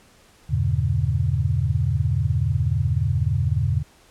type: chord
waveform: sine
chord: E diminished seventh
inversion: none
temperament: just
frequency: 82.41 / 98.89 / 118.67 / 142.4 Hz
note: E2 / G2 / Bb2 / Db3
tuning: 0 / +16 / +31 / +47 cents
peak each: -24 dBFS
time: 0.49-3.83 s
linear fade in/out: 20 ms
effects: pink hiss -54 dBFS RMS until 4.1 s + low-pass 11000 Hz 12 dB/octave